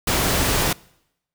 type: noise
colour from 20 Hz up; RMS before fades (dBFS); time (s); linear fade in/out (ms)
pink; -20; 0.07-0.73; 5
effects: noise-tail reverb RT60 0.8 s tail -24 dB re dry

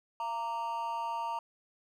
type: tone with amplitude modulation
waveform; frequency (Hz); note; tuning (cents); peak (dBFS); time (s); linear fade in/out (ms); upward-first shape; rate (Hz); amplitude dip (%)
triangle; 926; A#5; -12; -27; 0.2-1.39; 2; sine; 244; 80
effects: none

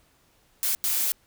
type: noise bursts at uneven times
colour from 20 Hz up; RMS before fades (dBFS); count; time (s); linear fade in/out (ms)
blue; -25; 2; 0.63-0.75 / 0.84-1.12; 0
effects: pink hiss -63 dBFS RMS until 1.26 s

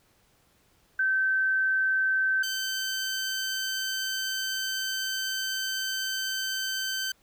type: tone pair in turn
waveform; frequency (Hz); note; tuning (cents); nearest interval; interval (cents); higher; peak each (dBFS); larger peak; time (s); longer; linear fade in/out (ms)
sine / 15% pulse; 1544 / 1544; G6 / G6; -27 / -27; unison; 0; neither; -22; neither; 0.99-2.43 / 2.43-7.12; second; 5
effects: pink hiss -65 dBFS RMS until 7.22 s

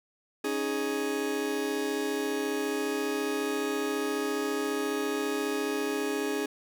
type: chord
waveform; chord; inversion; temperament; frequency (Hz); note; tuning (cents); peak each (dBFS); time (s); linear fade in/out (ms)
40% pulse; C# suspended second; none; just; 277.2 / 311.8 / 415.8; C#4 / D#4 / G#4; 0 / +4 / +2; -33 / -34 / -30; 0.44-6.46; 5
effects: 10-bit

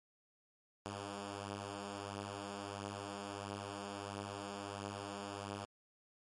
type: beating tone pair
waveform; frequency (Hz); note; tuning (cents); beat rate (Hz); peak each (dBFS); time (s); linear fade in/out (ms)
5% pulse; 100 / 101.5; G2 / G#2; +35 / -39; 1.5; -32 / -38; 0.86-5.65; 0
effects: MP3 48 kbps

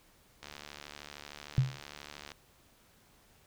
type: click train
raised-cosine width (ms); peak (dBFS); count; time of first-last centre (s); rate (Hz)
0.2; -27; 139; 0.43-2.318; 73.1
type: tone with exponential decay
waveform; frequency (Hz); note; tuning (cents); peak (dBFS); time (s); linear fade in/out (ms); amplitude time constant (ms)
sine; 130.81; C3; 0; -19; 1.58-1.81; 0; 49
effects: pink hiss -64 dBFS RMS until 3.46 s

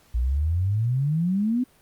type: exponential sweep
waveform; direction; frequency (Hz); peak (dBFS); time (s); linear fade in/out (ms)
sine; up; 56.8 to 258; -20; 0.14-1.64; 10
effects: pink hiss -58 dBFS RMS until 1.81 s + Opus 48 kbps

